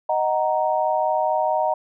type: chord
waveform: sine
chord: D# minor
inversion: none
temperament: just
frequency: 622.3 / 746.7 / 933.4 Hz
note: D#5 / F#5 / A#5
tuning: 0 / +16 / +2 cents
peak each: -22 / -23 / -23 dBFS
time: 0.09-1.74 s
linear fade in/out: 5 ms
effects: none